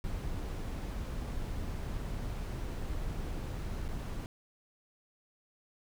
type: noise with dropouts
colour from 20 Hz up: brown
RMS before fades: -37 dBFS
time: 0.04-4.26 s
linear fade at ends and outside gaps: 1 ms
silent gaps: 3.882-3.887 s
effects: none